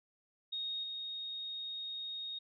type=tone with level steps; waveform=sine; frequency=3729 Hz; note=A#7; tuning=in tune; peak=-36 / -39 dBFS; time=0.52-2.39 s; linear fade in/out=10 ms; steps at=0.83 s; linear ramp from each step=10 ms; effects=none